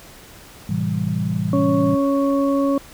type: chord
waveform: sine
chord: A minor seventh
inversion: none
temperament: equal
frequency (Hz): 110 / 130.81 / 164.81 / 196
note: A2 / C3 / E3 / G3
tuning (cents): 0 / 0 / 0 / 0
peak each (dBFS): -25 / -28 / -23 / -24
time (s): 0.69-1.95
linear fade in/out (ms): 5
type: harmonic tone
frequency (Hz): 277.6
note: C#4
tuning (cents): +3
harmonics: 1 / 2 / 4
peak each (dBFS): -17 / -21 / -27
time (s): 1.53-2.78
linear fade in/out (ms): 2
effects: pink hiss -43 dBFS RMS until 2.93 s